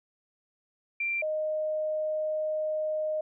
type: tone pair in turn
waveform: sine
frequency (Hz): 2363 / 618.7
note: D7 / D#5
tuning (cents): +10 / -10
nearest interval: octave + major seventh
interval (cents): 2320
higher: first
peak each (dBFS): -27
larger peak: neither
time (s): 1-1.22 / 1.22-3.21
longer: second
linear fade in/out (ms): 5
effects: none